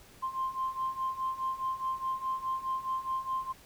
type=beating tone pair; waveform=sine; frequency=1046.5 / 1051.3 Hz; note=C6 / C6; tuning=0 / +8 cents; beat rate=4.8 Hz; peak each=-35 / -32 dBFS; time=0.22-3.53 s; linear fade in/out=20 ms; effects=tanh soft clip ceiling -24 dBFS + pink hiss -56 dBFS RMS until 3.65 s